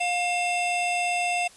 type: tone pair together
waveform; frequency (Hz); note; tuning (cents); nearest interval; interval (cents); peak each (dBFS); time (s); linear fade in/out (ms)
square; 710.2 / 2688; F5 / E7; +29 / +33; octave + major seventh; 2304; -26 / -28; 0-1.48; 10
effects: white hiss -51 dBFS RMS until 1.56 s + resampled to 24000 Hz